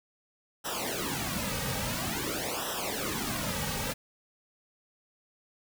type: noise with flanger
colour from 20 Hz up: pink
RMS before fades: -33 dBFS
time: 0.64-3.94 s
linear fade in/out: 20 ms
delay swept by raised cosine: 0.44 to 2.94 ms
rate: 0.49 Hz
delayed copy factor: -0.95
effects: none